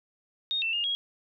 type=tone with pitch steps; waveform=sine; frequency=3707 / 2678 / 2832 / 3294 Hz; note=A#7 / E7 / F7 / G#7; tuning=-10 / +27 / +23 / -15 cents; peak=-26 dBFS; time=0.51-0.95 s; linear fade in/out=0 ms; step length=110 ms; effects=none